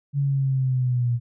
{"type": "linear sweep", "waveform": "sine", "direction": "down", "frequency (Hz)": [142.3, 118.3], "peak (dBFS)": -19, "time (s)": [0.13, 1.2], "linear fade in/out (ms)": 50, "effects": []}